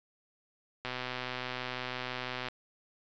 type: click train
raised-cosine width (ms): 0.3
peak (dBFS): -20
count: 207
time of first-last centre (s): 0.85-2.485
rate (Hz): 126
effects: resampled to 16000 Hz